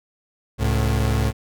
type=tone pair together; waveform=35% pulse; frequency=68.35 / 108.5 Hz; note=C#2 / A2; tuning=-24 / -24 cents; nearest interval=minor sixth; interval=800 cents; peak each=-19 dBFS; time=0.58-1.33 s; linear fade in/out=50 ms; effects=none